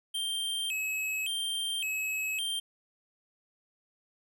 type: tone with vibrato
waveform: square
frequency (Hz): 2851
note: F7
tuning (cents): +35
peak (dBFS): -31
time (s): 0.14-2.6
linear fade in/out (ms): 10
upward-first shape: square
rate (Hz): 0.89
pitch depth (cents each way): 180
effects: none